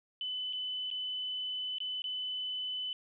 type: tone with dropouts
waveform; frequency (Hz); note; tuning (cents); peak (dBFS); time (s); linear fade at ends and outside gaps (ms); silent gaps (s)
sine; 3011; F#7; +30; -34; 0.21-2.93; 1; 0.527-0.532 / 0.903-0.912 / 1.784-1.803 / 2.02-2.041
effects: none